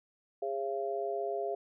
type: harmonic tone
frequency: 136.4 Hz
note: C#3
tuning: 28 cents flat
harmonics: 3 / 4 / 5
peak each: -35 / -40 / -35 dBFS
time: 0.42-1.55 s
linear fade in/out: 5 ms
effects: none